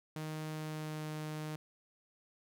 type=tone with pitch glide; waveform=sawtooth; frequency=155.56 to 153.95 Hz; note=D#3 to D#3; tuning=0 to -18 cents; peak=-35 dBFS; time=0.16-1.56 s; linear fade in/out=2 ms; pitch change=-18 cents; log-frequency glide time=0.47-1.09 s; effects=none